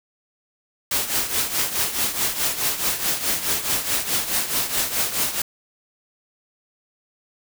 white noise with tremolo, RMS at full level -20 dBFS, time 0.91-5.42 s, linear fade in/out 5 ms, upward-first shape triangle, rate 4.7 Hz, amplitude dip 75%, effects none

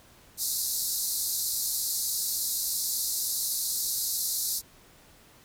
white band-pass noise, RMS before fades -30 dBFS, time 0.37-4.62 s, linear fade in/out 50 ms, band 3900 to 15000 Hz, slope 96 dB/octave, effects pink hiss -56 dBFS RMS until 5.44 s

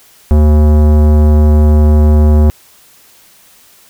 sine tone with tanh clipping, 75.5 Hz, D2, 48 cents sharp, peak -6 dBFS, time 0.31-2.5 s, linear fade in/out 0 ms, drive 18 dB, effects white hiss -44 dBFS RMS until 3.89 s

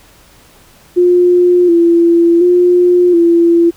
sine tone with vibrato, 347.3 Hz, F4, 10 cents flat, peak -5 dBFS, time 0.96-3.71 s, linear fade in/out 20 ms, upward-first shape square, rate 0.69 Hz, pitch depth 41 cents each way, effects pink hiss -44 dBFS RMS until 3.76 s

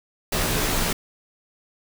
pink noise with comb filter, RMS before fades -23 dBFS, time 0.32-0.93 s, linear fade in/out 5 ms, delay 15 ms, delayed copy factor -0.95, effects none

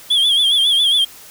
triangle tone with vibrato, 3322 Hz, G#7, in tune, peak -10 dBFS, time 0.1-1.05 s, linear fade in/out 10 ms, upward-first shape sine, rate 7.3 Hz, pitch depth 87 cents each way, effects white hiss -40 dBFS RMS until 1.3 s

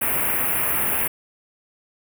white band-stop noise, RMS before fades -22 dBFS, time 0.01-1.08 s, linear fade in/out 10 ms, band 2700 to 10000 Hz, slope 48 dB/octave, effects none

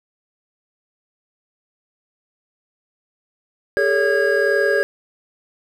triangle tone cluster, 404.1 / 445.5 / 566 / 1637 Hz, G#4 / A4 / C#5 / G#6, -47 / +22 / +36 / -25 cents, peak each -18 / -20 / -18 / -18 dBFS, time 3.77-4.83 s, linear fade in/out 0 ms, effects none

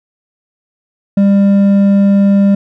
sine tone with hard clipping, 199 Hz, G3, 26 cents sharp, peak -7 dBFS, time 1.17-2.55 s, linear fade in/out 5 ms, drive 5 dB, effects none

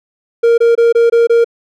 triangle tone bursts, 466.2 Hz, A#4, in tune, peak -4 dBFS, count 6, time 0.43-1.445 s, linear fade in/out 10 ms, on 150 ms, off 23 ms, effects none

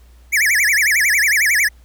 square tone with vibrato, 1981 Hz, B6, 5 cents sharp, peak -13 dBFS, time 0.32-1.69 s, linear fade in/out 20 ms, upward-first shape sine, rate 11 Hz, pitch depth 300 cents each way, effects added 60 Hz sine -43 dBFS peak until 1.84 s + pink hiss -56 dBFS RMS until 1.84 s

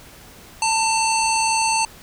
harmonic tone, 893 Hz, A5, 25 cents sharp, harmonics 1 / 3 / 5 / 7 / 9 / 10, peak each -19 / -24 / -26 / -27 / -29 / -29 dBFS, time 0.62-1.85 s, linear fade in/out 2 ms, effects pink hiss -44 dBFS RMS until 2.02 s

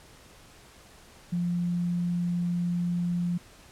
sine tone, 174.61 Hz, F3, in tune, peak -25 dBFS, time 1.32-3.38 s, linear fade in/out 10 ms, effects pink hiss -53 dBFS RMS until 3.71 s + low-pass 11000 Hz 12 dB/octave

